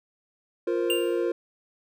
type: chord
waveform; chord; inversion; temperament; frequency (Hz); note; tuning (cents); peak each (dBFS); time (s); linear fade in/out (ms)
triangle; F suspended fourth; none; equal; 349.2 / 466.2 / 523.3; F4 / Bb4 / C5; 0 / 0 / 0; -24 / -26 / -29; 0.67-1.32; 5
type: tone with exponential decay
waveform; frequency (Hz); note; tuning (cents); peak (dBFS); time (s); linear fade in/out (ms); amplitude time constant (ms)
square; 2794; F7; 0; -23; 0.9-1.25; 1; 74
effects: none